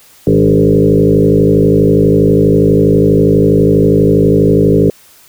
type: tone with frequency modulation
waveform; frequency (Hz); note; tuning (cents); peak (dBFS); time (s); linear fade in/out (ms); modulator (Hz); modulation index
sine; 289.9; D4; -22; -5; 0.27-4.9; 2; 52.3; 3.6
effects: white hiss -43 dBFS RMS until 5.28 s